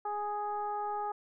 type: tone with frequency modulation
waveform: sine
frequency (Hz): 830.6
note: G#5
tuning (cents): 0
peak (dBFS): -32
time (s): 0.05-1.12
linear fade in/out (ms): 5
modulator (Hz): 416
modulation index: 0.79
effects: none